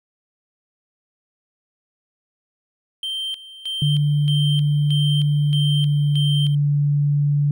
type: tone with tremolo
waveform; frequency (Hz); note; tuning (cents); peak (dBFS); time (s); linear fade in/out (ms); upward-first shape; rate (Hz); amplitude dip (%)
triangle; 3136; G7; 0; -22; 3.03-6.55; 2; square; 1.6; 80
type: tone with pitch glide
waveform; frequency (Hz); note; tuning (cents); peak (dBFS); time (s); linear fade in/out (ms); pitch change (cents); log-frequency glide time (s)
sine; 146.83 to 144.81; D3 to D3; 0 to -24; -15; 3.82-7.51; 2; -24; 5.47-6.7
effects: none